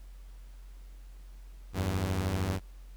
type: beating tone pair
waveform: sawtooth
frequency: 82.41 / 95.41 Hz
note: E2 / G2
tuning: 0 / -46 cents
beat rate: 13 Hz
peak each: -30 / -26 dBFS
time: 1.73-2.6 s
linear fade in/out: 50 ms
effects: added 45 Hz sine -45 dBFS peak until 2.96 s + pink hiss -64 dBFS RMS until 2.96 s